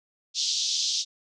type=band-pass noise; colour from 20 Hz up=white; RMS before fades=-27 dBFS; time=0.34-1.05 s; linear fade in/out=50 ms; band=3300 to 6200 Hz; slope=48 dB/octave; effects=none